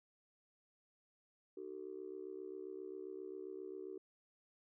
sine tone with amplitude modulation, 380 Hz, F#4, 46 cents sharp, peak -40 dBFS, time 1.57-3.98 s, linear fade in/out 5 ms, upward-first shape sine, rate 67.5 Hz, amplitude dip 100%, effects tanh soft clip ceiling -36 dBFS

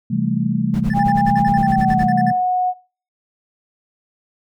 sine chord, A minor seventh, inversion first, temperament just, 132 / 165 / 198 / 220 Hz, C3 / E3 / G3 / A3, +16 / +2 / +18 / 0 cents, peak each -23 / -23 / -22 / -21 dBFS, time 0.1-2.32 s, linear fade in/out 10 ms
brown noise with tremolo, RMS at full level -25 dBFS, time 0.74-2.09 s, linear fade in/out 0 ms, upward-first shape sine, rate 9.6 Hz, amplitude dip 100%
triangle tone bursts, 1760 Hz, A6, in tune, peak -24 dBFS, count 16, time 0.9-2.304 s, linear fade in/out 2 ms, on 39 ms, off 52 ms
sine tone with pitch glide, 807 to 731.5 Hz, G#5 to F#5, -50 to -20 cents, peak -15 dBFS, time 0.93-2.74 s, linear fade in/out 50 ms, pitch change -170 cents, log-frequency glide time 1.5-2.09 s
effects noise-tail reverb RT60 0.4 s tail -21 dB re dry

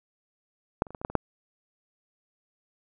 clicks, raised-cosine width 1 ms, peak -8 / -30 / -29 / -24 / -27 / -13 / -26 / -6 dBFS, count 8, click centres 0.821 / 0.868 / 0.906 / 0.948 / 1.015 / 1.049 / 1.1 / 1.153 s, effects none

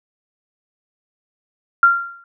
sine tone with exponential decay, 1384 Hz, F6, 16 cents flat, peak -5 dBFS, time 1.83-2.24 s, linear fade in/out 2 ms, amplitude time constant 87 ms, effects none

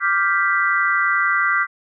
sine chord, G dominant seventh, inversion second, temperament equal, 1174.7 / 1396.9 / 1568 / 1975.5 Hz, D6 / F6 / G6 / B6, 0 / 0 / 0 / 0 cents, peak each -21 dBFS, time 0-1.67 s, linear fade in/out 50 ms, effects none

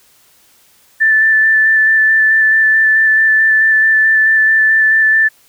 sine tone with vibrato, 1761 Hz, A6, 1 cent sharp, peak -7 dBFS, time 1-5.29 s, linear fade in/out 20 ms, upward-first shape square, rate 4.6 Hz, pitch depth 10 cents each way, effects white hiss -50 dBFS RMS until 5.48 s

